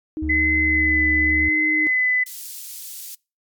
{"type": "tone with pitch glide", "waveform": "sine", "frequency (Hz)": [311.8, 309.8], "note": ["D#4", "D#4"], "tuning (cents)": [4, -7], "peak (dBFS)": -24, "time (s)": [0.17, 1.87], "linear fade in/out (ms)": 0, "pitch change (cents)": -11, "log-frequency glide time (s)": [0.94, 1.09]}
{"type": "tone", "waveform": "triangle", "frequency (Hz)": 73.9, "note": "D2", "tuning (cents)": 11, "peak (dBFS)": -22, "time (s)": [0.22, 1.49], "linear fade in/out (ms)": 5}
{"type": "tone with vibrato", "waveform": "sine", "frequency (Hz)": 2026, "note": "B6", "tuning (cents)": 44, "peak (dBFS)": -16, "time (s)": [0.29, 2.24], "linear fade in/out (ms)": 10, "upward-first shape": "sine", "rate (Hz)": 0.94, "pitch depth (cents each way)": 18}
{"type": "high-pass noise", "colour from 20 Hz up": "white", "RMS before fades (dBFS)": -35, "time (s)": [2.26, 3.15], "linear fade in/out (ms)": 5, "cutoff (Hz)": 4800, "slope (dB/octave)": 12}
{"effects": ["noise-tail reverb RT60 0.3 s tail -26 dB re dry", "MP3 96 kbps"]}